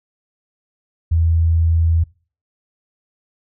sine tone, 82.41 Hz, E2, in tune, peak -12 dBFS, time 1.11-2.04 s, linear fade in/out 10 ms, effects noise-tail reverb RT60 0.4 s tail -24 dB re dry

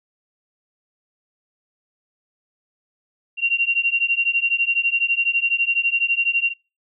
sine beating tone pair, 2753 / 2765 Hz, F7 / F7, -25 / -18 cents, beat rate 12 Hz, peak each -20 dBFS, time 3.37-6.54 s, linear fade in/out 50 ms, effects noise-tail reverb RT60 0.3 s tail -25 dB re dry

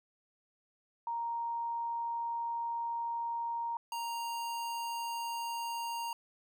sine / square tone pair in turn, 933 / 933 Hz, A#5 / A#5, +1 / +1 cents, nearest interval unison, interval 0 cents, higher neither, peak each -33 / -36 dBFS, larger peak first, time 1.07-3.77 / 3.92-6.13 s, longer first, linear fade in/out 2 ms, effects none

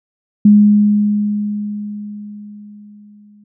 sine tone with exponential decay, 207.7 Hz, G#3, in tune, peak -3 dBFS, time 0.45-3.44 s, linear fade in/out 5 ms, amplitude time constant 650 ms, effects none

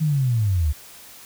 sine linear sweep, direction down, 160.5 to 69.3 Hz, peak -17 dBFS, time 0-0.73 s, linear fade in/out 20 ms, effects white hiss -44 dBFS RMS until 1.25 s

